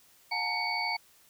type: tone cluster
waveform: sine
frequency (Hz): 717 / 839 / 911 / 2233 / 4540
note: F5 / G#5 / A#5 / C#7 / C#8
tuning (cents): +45 / +17 / -40 / +12 / +41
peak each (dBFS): -39 / -39 / -35 / -32 / -35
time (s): 0.31-0.97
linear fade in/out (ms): 10
effects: white hiss -61 dBFS RMS until 1.29 s